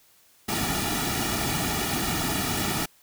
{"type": "noise with comb filter", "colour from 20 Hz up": "pink", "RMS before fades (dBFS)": -27, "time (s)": [0.48, 2.86], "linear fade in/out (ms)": 10, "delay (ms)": 1.9, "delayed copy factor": -0.75, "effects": ["white hiss -59 dBFS RMS until 3.02 s"]}